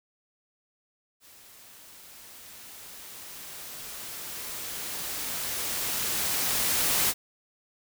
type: noise with level ramp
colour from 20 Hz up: white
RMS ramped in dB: -53 to -24 dBFS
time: 1.2-7.14 s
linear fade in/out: 50 ms
effects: none